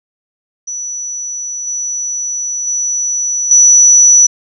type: tone with level steps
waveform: sine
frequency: 5920 Hz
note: F#8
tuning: in tune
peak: -19 / -16 / -13 / -3 dBFS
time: 0.67-4.27 s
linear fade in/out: 10 ms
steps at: 1.67 / 2.67 / 3.51 s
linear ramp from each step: 2 ms
effects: none